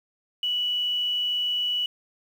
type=tone with quantisation; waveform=sine; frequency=2949 Hz; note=F#7; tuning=6 cents flat; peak=-23 dBFS; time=0.43-1.86 s; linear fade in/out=2 ms; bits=8; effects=none